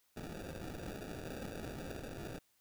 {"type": "noise with sample-and-hold", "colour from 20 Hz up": "white", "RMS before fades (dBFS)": -45, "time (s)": [0.16, 2.39], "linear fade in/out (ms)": 10, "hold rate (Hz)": 1050, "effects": ["white hiss -74 dBFS RMS until 2.6 s"]}